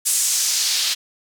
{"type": "noise with band-pass filter sweep", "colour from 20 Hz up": "white", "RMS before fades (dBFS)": -20, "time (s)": [0.05, 0.95], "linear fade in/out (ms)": 20, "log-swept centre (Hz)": [8600, 3900], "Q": 1.6, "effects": []}